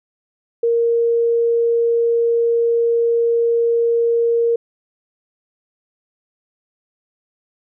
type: tone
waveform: sine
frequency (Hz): 466.2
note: A#4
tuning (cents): 0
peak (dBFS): -13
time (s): 0.63-4.56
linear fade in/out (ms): 5
effects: none